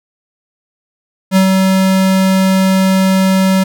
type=tone with ADSR envelope; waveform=square; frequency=190 Hz; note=F#3; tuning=46 cents sharp; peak=-6 dBFS; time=1.31-3.64 s; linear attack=52 ms; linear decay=99 ms; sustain=-3 dB; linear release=11 ms; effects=none